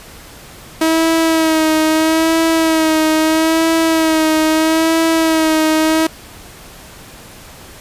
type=tone with vibrato; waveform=sawtooth; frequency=320 Hz; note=D#4; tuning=49 cents sharp; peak=-7 dBFS; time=0.81-6.07 s; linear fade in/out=5 ms; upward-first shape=sine; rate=0.77 Hz; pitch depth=35 cents each way; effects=pink hiss -37 dBFS RMS until 7.8 s + resampled to 32000 Hz